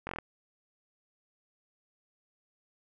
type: slowing click train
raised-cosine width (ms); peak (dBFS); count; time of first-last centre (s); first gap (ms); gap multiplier
0.5; -21; 6; 0.07-0.186; 21; 1.05
effects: none